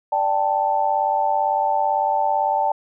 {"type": "chord", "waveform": "sine", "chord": "D suspended fourth", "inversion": "none", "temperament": "just", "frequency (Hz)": [587.3, 783.1, 881], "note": ["D5", "G5", "A5"], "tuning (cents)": [0, -2, 2], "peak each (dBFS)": [-25, -21, -20], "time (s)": [0.12, 2.72], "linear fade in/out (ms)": 5, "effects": []}